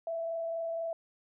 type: tone with frequency modulation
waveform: sine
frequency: 663 Hz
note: E5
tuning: 10 cents sharp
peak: -32 dBFS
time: 0.07-0.93 s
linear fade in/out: 2 ms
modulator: 24.1 Hz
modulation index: 0.3
effects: none